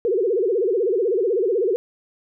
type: tone with vibrato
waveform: sine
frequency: 420 Hz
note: G#4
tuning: 19 cents sharp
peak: -17 dBFS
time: 0.05-1.76 s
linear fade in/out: 0 ms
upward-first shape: sine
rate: 16 Hz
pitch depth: 260 cents each way
effects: none